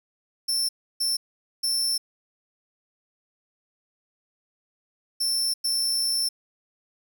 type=tone bursts at uneven times; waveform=sawtooth; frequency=5370 Hz; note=E8; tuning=31 cents sharp; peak=-20 dBFS; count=5; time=0.48-0.69 / 1-1.17 / 1.63-1.98 / 5.2-5.54 / 5.64-6.29 s; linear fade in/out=10 ms; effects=9-bit